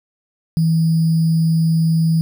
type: tone with sample-and-hold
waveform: sine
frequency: 162.5 Hz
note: E3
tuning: 24 cents flat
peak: -12 dBFS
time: 0.57-2.21 s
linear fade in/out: 0 ms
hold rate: 4900 Hz
effects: none